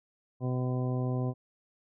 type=harmonic tone; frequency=126.7 Hz; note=B2; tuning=45 cents sharp; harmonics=1 / 2 / 3 / 4 / 5 / 6 / 8; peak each=-29 / -35 / -39 / -41 / -43 / -45 / -47 dBFS; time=0.4-1.34 s; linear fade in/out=50 ms; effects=none